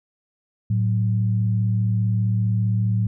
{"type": "tone pair together", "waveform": "sine", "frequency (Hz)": [110.24, 185.4], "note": ["A2", "F#3"], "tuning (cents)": [4, 4], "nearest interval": "major sixth", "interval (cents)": 900, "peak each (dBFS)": [-18, -26], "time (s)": [0.7, 3.07], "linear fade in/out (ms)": 5, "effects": []}